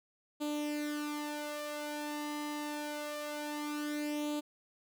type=tone with flanger; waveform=sawtooth; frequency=296.8 Hz; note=D4; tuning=18 cents sharp; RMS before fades=-38 dBFS; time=0.4-4.41 s; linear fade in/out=20 ms; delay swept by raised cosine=0.27 to 2.37 ms; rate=0.25 Hz; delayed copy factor=+0.7; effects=none